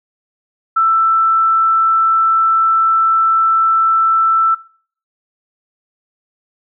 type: tone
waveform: sine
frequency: 1328 Hz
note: E6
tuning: 12 cents sharp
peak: -9 dBFS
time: 0.76-4.55 s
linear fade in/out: 10 ms
effects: noise-tail reverb RT60 0.5 s tail -20 dB re dry